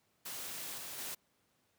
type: noise with level steps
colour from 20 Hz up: white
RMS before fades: -43 / -45 / -42 dBFS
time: 0.25-1.15 s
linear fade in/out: 10 ms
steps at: 0.78 / 0.98 s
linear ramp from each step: 2 ms
effects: pink hiss -75 dBFS RMS until 1.78 s + high-pass 100 Hz 12 dB/octave